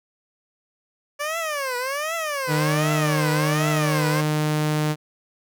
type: tone with vibrato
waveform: 15% pulse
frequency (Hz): 572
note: D5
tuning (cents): -46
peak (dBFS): -18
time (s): 1.19-4.22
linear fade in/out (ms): 20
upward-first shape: triangle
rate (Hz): 1.3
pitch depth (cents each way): 290
type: tone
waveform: sawtooth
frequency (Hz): 152.3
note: D#3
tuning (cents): -37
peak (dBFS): -16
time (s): 2.47-4.96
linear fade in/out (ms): 50
effects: none

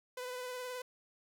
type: tone with vibrato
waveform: sawtooth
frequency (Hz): 501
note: B4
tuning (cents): +25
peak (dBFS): -36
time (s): 0.17-0.82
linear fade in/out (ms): 5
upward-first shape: triangle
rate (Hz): 19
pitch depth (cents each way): 31
effects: none

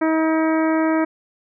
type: harmonic tone with a mistuned harmonic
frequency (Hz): 318.7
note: D#4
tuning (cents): +42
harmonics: 1 / 2 / 3 / 4 / 5 / 6 / 7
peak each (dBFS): -17 / -23 / -27 / -29 / -31 / -33 / -34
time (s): 0.01-1.05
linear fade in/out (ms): 10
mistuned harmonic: 7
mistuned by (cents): +15
effects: none

